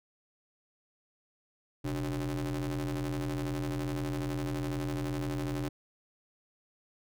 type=ring-modulated tone; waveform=35% pulse; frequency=82.41 Hz; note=E2; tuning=in tune; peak=-27 dBFS; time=1.84-5.69 s; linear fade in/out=10 ms; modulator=212 Hz; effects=none